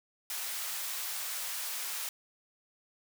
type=high-pass noise; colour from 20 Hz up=white; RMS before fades=-37 dBFS; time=0.3-2.09 s; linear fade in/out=2 ms; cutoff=810 Hz; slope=12 dB/octave; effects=none